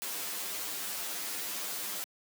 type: noise with comb filter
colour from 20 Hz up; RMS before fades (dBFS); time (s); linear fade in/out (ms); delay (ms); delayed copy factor
white; -37; 0.02-2.04; 0; 10; +0.95
effects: high-pass 200 Hz 12 dB/octave